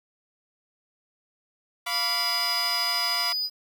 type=chord; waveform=15% pulse; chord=B diminished; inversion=second; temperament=equal with one note detuned; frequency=698.5 / 987.8 / 1152.5 Hz; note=F5 / B5 / D6; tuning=0 / 0 / -33 cents; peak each=-26 dBFS; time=1.86-3.33 s; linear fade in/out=10 ms
type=tone; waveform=triangle; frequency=4952 Hz; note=D#8; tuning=9 cents flat; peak=-24 dBFS; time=1.89-3.5 s; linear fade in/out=50 ms
effects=9-bit